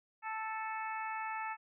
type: harmonic tone with a mistuned harmonic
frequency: 440 Hz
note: A4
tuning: in tune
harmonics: 2 / 3 / 4 / 5 / 6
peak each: -39 / -43 / -45 / -47 / -49 dBFS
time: 0.22-1.57 s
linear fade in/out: 50 ms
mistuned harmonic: 6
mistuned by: -17 cents
effects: none